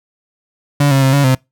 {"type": "tone with pitch steps", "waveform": "35% pulse", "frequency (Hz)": [143.6, 136, 133.6, 141.5, 130.4], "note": ["D3", "C#3", "C3", "C#3", "C3"], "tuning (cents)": [-39, -33, 36, 36, -5], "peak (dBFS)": -7, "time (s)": [0.8, 1.35], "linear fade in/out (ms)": 5, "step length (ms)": 110, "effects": ["noise-tail reverb RT60 0.2 s tail -25 dB re dry"]}